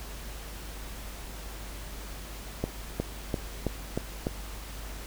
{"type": "accelerating click train", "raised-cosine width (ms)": 2, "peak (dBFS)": -14, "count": 6, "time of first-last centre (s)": [2.64, 4.269], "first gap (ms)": 360, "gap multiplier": 0.95, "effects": ["added 50 Hz sine -40 dBFS peak until 5.06 s", "pink hiss -44 dBFS RMS until 5.06 s"]}